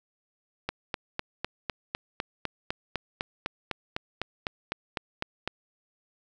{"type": "click train", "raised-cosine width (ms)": 0.3, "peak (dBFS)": -13, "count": 20, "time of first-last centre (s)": [0.69, 5.476], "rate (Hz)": 3.97, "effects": []}